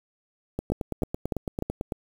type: two click trains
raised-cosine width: 2 ms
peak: -12 / -15 dBFS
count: 4 / 13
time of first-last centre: 0.72-1.624 / 0.59-1.922 s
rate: 3.32 / 9.01 Hz
effects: 7-bit